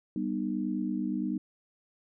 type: chord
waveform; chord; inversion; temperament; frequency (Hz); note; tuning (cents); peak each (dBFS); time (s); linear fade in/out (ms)
sine; G augmented; none; just; 196 / 245 / 306.2; G3 / B3 / D#4; 0 / -14 / -28; -33; 0.16-1.38; 2
effects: none

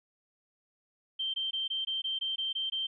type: tone bursts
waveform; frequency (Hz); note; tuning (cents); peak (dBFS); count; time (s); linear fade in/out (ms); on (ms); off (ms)
sine; 3136; G7; 0; -30; 10; 1.19-2.87; 10; 150; 20
effects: none

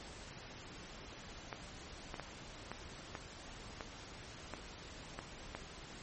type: clicks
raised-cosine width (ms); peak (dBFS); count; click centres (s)
0.5; -26; 9; 1.528 / 2.142 / 2.197 / 2.716 / 3.152 / 3.808 / 4.537 / 5.19 / 5.55
effects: pink hiss -51 dBFS RMS until 6.02 s + MP3 32 kbps

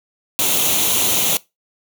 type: noise with comb filter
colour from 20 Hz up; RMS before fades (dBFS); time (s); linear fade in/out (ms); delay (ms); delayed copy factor
white; -17; 0.39-1.37; 0; 0.3; +0.65
effects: noise-tail reverb RT60 0.2 s tail -20 dB re dry + high-pass 100 Hz 12 dB/octave

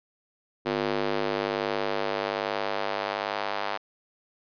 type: tone with high-pass filter sweep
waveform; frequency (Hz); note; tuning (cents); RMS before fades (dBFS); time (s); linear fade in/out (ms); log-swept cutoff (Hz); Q
square; 50.6; G#1; -44; -29; 0.65-3.78; 20; 340 to 770; 1.4
effects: resampled to 11025 Hz

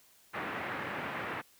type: band-pass noise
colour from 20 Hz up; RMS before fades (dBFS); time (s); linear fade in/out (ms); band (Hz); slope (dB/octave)
white; -38; 0.33-1.42; 20; 100 to 2100; 24
effects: white hiss -63 dBFS RMS until 1.59 s

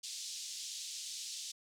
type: band-pass noise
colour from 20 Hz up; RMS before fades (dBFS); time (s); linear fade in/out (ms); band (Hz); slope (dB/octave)
white; -44; 0.03-1.52; 10; 3400 to 7300; 24
effects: none

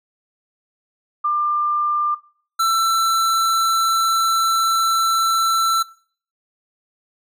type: tone pair in turn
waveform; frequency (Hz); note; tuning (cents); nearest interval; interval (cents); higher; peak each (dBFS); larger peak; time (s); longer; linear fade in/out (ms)
sine / square; 1194 / 1337.3; D6 / E6; +28 / +24; major second; 196; second; -16; neither; 1.24-2.15 / 2.59-5.83; second; 10
effects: noise-tail reverb RT60 0.5 s tail -21 dB re dry

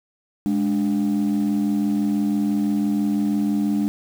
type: tone pair together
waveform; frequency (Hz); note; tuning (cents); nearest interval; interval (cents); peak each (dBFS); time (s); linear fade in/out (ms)
sine; 207.7 / 293.7; G#3 / D4; 0 / 0; tritone; 600; -18 / -20; 0.46-3.88; 0
effects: tanh soft clip ceiling -15 dBFS + 7-bit

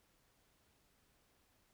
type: silence
effects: pink hiss -74 dBFS RMS until 1.73 s

